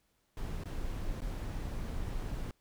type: noise with dropouts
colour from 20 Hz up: brown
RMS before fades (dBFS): -37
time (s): 0.37-2.51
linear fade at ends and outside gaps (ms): 1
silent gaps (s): 0.637-0.656 / 1.206-1.218
effects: pink hiss -75 dBFS RMS until 2.6 s